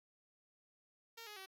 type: tone with pitch steps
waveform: 5% pulse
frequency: 459.6 / 419 / 382 Hz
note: A#4 / G#4 / G4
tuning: -25 / +15 / -45 cents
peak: -38 dBFS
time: 1.17-1.461 s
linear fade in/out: 10 ms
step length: 97 ms
effects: none